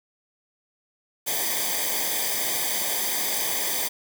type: noise with comb filter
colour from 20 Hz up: white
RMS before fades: -26 dBFS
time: 1.26-3.89 s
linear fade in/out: 20 ms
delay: 0.73 ms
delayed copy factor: -0.9
effects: none